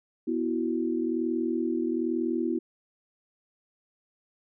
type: chord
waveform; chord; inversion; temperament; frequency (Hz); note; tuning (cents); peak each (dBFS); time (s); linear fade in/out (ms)
sine; B suspended fourth; none; just; 246.9 / 329.3 / 370.4; B3 / E4 / F#4; 0 / -2 / +2; -30 / -28 / -32; 0.27-2.59; 10
effects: none